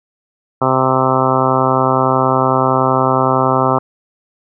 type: harmonic tone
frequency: 130.81 Hz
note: C3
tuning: in tune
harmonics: 1 / 2 / 3 / 4 / 5 / 6 / 7 / 8 / 9 / 10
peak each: -20 / -20 / -20 / -20 / -20 / -20 / -20 / -20 / -20 / -20 dBFS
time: 0.61-3.79 s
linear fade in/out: 10 ms
effects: none